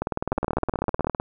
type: two click trains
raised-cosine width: 1 ms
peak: -9 / -11 dBFS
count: 13 / 24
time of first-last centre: 0.32-1.07 / 0.02-1.199 s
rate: 16 / 19.5 Hz
effects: none